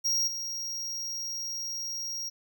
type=tone with level steps; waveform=square; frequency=5620 Hz; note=F8; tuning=10 cents sharp; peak=-25 / -33 dBFS; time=0.04-2.3 s; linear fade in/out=20 ms; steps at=0.27 s; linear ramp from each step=10 ms; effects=none